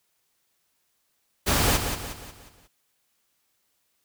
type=noise with echo; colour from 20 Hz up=pink; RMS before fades=-22 dBFS; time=1.46-1.78 s; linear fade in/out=20 ms; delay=180 ms; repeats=5; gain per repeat=-7 dB; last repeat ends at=2.68 s; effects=white hiss -72 dBFS RMS until 4.04 s